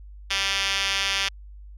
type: tone with band-pass filter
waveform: 5% pulse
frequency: 196 Hz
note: G3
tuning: in tune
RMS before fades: -25 dBFS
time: 0.3-1.29 s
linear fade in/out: 10 ms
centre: 3700 Hz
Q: 6
effects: added 50 Hz sine -40 dBFS peak until 1.77 s